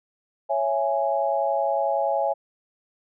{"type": "chord", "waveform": "sine", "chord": "C# minor", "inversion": "none", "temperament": "just", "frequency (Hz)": [554.4, 665.2, 831.5], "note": ["C#5", "E5", "G#5"], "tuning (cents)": [0, 16, 2], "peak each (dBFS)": -25, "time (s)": [0.49, 2.34], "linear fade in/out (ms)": 20, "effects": []}